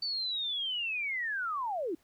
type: linear sweep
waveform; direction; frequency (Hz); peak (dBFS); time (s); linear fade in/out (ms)
sine; down; 4570 to 293.7; -31; 0.02-1.95; 5
effects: pink hiss -69 dBFS RMS until 2.03 s